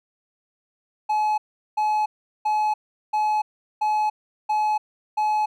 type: tone bursts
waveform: triangle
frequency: 852 Hz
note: G#5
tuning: 44 cents sharp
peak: -17 dBFS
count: 7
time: 1.09-5.46 s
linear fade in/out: 10 ms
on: 290 ms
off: 390 ms
effects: none